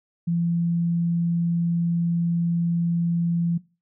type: tone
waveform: sine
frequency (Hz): 170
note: F3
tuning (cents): -46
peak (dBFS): -20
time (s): 0.27-3.58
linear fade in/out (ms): 10
effects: noise-tail reverb RT60 0.3 s tail -20 dB re dry